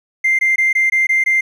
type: tone bursts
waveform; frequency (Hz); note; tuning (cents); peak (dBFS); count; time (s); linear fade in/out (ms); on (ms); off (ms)
triangle; 2093; C7; 0; -8; 7; 0.24-1.41; 10; 150; 20
effects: tanh soft clip ceiling -8 dBFS